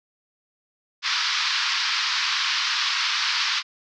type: band-pass noise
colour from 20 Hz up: white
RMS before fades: -24 dBFS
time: 1.02-3.63 s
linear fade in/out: 50 ms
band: 1000 to 5300 Hz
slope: 48 dB/octave
effects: none